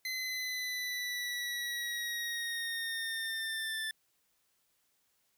25% pulse linear sweep, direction down, 2047 to 1760 Hz, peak -31 dBFS, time 0.05-3.91 s, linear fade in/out 2 ms, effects white hiss -75 dBFS RMS until 5.37 s

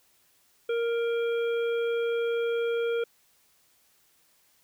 harmonic tone with a mistuned harmonic, 466.2 Hz, A#4, in tune, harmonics 1 / 3 / 5 / 7, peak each -25 / -37 / -42 / -44 dBFS, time 0.69-3.04 s, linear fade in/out 5 ms, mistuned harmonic 5, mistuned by +27 cents, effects white hiss -65 dBFS RMS until 4.63 s

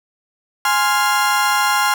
35% pulse chord, F minor, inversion first, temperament equal, 830.6 / 1046.5 / 1396.9 Hz, Ab5 / C6 / F6, 0 / 0 / 0 cents, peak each -17 dBFS, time 0.65-1.94 s, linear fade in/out 2 ms, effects none

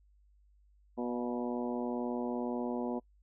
harmonic tone with a mistuned harmonic, 121.9 Hz, B2, 22 cents flat, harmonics 2 / 3 / 4 / 5 / 6 / 7 / 8, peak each -35 / -39 / -41 / -43 / -45 / -46 / -47 dBFS, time 0.97-3 s, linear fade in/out 20 ms, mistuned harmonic 6, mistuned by -40 cents, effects noise-tail reverb RT60 0.1 s tail -26 dB re dry + added 50 Hz sine -62 dBFS peak until 3.22 s

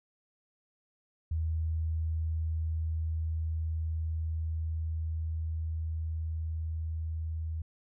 sine tone with level ramp, 80.2 Hz, E2, 47 cents flat, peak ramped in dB -28 to -32 dBFS, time 1.31-7.62 s, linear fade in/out 5 ms, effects none

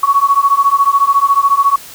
sine beating tone pair, 1111 / 1125 Hz, C#6 / C#6, +4 / +25 cents, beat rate 14 Hz, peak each -11 dBFS, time 0.03-1.76 s, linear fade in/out 5 ms, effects white hiss -34 dBFS RMS until 1.94 s

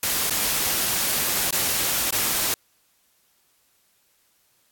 white noise with dropouts, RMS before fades -23 dBFS, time 0.03-2.54 s, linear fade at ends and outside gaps 1 ms, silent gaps 0.298-0.308 / 1.508-1.526 / 2.106-2.125 s, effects white hiss -64 dBFS RMS until 4.71 s + AAC 64 kbps

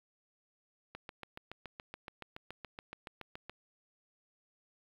click train, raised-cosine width 0.3 ms, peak -27 dBFS, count 19, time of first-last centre 0.95-3.496 s, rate 7.07 Hz, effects low-pass 4000 Hz 12 dB/octave + 9-bit

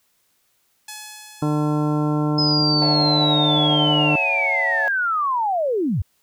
5% pulse tone with exponential decay, 851 Hz, G#5, 42 cents sharp, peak -20 dBFS, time 0.88-3 s, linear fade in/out 5 ms, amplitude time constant 460 ms
harmonic tone, 150 Hz, D3, 37 cents sharp, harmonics 1 / 2 / 3 / 4 / 5 / 6 / 7 / 9, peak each -21 / -21 / -30 / -32 / -33 / -34 / -33 / -35 dBFS, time 1.42-4.16 s, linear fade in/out 5 ms
sine linear sweep, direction down, 5110 to 68.2 Hz, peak -18 dBFS, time 2.38-6.02 s, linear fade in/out 5 ms
triangle chord, F# minor seventh, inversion second, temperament just, 555 / 666 / 740 / 888 Hz, C#5 / E5 / F#5 / A5, +2 / +18 / 0 / +16 cents, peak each -27 dBFS, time 2.82-4.88 s, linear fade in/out 0 ms
effects white hiss -65 dBFS RMS until 6.22 s

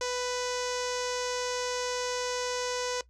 sawtooth tone with low-pass filter, 496.2 Hz, B4, 8 cents sharp, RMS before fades -32 dBFS, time 0.01-3.01 s, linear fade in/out 2 ms, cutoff 6200 Hz, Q 3.3, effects noise-tail reverb RT60 0.1 s tail -18 dB re dry + added 60 Hz sine -57 dBFS peak until 3.09 s

